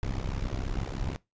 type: noise with amplitude modulation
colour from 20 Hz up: brown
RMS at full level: -28 dBFS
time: 0.03-1.16 s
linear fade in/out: 0 ms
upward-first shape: sine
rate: 66.4 Hz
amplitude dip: 95%
effects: noise-tail reverb RT60 0.2 s tail -21 dB re dry + resampled to 16000 Hz